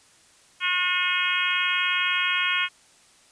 harmonic tone, 360.9 Hz, F#4, 43 cents flat, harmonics 3 / 4 / 5 / 6 / 7 / 8 / 9, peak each -31 / -28 / -32 / -28 / -27 / -30 / -30 dBFS, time 0.6-2.69 s, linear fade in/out 50 ms, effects white hiss -56 dBFS RMS until 3.31 s + resampled to 22050 Hz

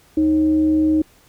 sine tone with frequency modulation, 311.1 Hz, D#4, in tune, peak -13 dBFS, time 0.17-1.02 s, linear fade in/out 5 ms, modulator 236 Hz, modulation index 0.25, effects pink hiss -53 dBFS RMS until 1.28 s

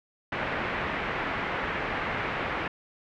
white low-pass noise, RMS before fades -31 dBFS, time 0.32-2.68 s, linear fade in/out 5 ms, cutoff 2200 Hz, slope 24 dB/octave, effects none

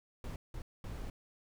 brown noise bursts at uneven times, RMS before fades -42 dBFS, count 3, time 0.24-0.36 / 0.54-0.62 / 0.84-1.1 s, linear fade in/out 2 ms, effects none

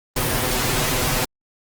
pink noise with comb filter, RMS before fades -21 dBFS, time 0.16-1.25 s, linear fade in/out 5 ms, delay 7.9 ms, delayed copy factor +0.8, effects Opus 32 kbps

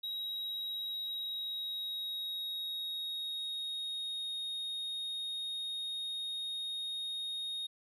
triangle tone with pitch glide, 3829 to 3722 Hz, A#7 to A#7, +46 to -3 cents, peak -35 dBFS, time 0.03-7.67 s, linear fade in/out 10 ms, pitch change -49 cents, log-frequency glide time 0.87-4.36 s, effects none

